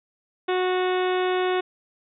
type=harmonic tone with a mistuned harmonic; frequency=367.1 Hz; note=F#4; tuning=14 cents flat; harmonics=1 / 2 / 3 / 4 / 5 / 6 / 7 / 8 / 9 / 10; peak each=-22 / -28 / -32 / -34 / -36 / -38 / -39 / -40 / -41 / -42 dBFS; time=0.48-1.61 s; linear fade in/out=10 ms; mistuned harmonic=9; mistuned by=+50 cents; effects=none